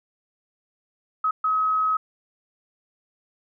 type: tone bursts at uneven times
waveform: sine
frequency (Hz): 1275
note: D#6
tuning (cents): +42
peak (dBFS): -19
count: 2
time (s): 1.24-1.31 / 1.44-1.97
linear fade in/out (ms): 5
effects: none